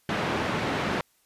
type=band-pass noise; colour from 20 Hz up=pink; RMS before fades=-28 dBFS; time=0.09-1.01 s; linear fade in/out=2 ms; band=140 to 2600 Hz; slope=12 dB/octave; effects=white hiss -66 dBFS RMS until 1.25 s + resampled to 32000 Hz